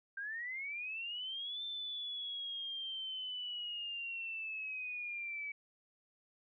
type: linear two-way sweep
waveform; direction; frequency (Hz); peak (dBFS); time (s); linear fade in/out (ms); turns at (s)
sine; up then down; 1568 to 3562 to 2277; -39; 0.17-5.52; 5; 1.63
effects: none